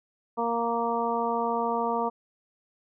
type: harmonic tone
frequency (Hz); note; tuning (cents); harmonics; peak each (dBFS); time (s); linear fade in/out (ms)
233.2; A#3; +1; 1 / 2 / 3 / 4 / 5; -33 / -30 / -31 / -29 / -33; 0.37-2.1; 20
effects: none